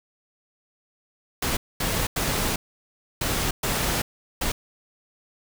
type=noise bursts at uneven times; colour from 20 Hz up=pink; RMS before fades=-25 dBFS; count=6; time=1.42-1.57 / 1.8-2.07 / 2.16-2.56 / 3.21-3.51 / 3.63-4.02 / 4.41-4.52 s; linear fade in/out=5 ms; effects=none